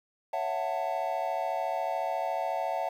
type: chord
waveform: triangle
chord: F# minor seventh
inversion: second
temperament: just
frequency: 555 / 666 / 740 / 888 Hz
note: C#5 / E5 / F#5 / A5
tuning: +2 / +18 / 0 / +16 cents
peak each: -35 / -31 / -31 / -33 dBFS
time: 0.33-2.89 s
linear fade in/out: 5 ms
effects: 10-bit